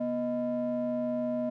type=ring-modulated tone; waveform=triangle; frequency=190 Hz; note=F#3; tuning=46 cents sharp; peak=-23 dBFS; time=0-1.5 s; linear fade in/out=10 ms; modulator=433 Hz; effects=none